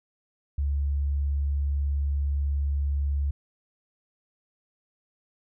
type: tone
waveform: sine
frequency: 70.8 Hz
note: C#2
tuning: 37 cents sharp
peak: -23 dBFS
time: 0.58-3.31 s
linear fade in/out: 5 ms
effects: none